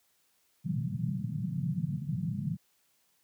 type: band-pass noise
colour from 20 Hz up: pink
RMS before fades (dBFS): -33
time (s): 0.64-2.57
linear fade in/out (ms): 20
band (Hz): 120 to 190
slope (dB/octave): 48
effects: white hiss -71 dBFS RMS until 3.23 s + high-pass 60 Hz 12 dB/octave